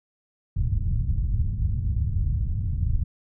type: low-pass noise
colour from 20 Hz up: white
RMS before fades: -24 dBFS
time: 0.56-3.04 s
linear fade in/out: 10 ms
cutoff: 110 Hz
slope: 24 dB/octave
effects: none